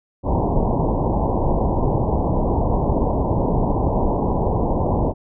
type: low-pass noise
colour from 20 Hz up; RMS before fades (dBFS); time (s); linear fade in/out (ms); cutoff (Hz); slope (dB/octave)
pink; -19; 0.23-5.14; 50; 1000; 96
effects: none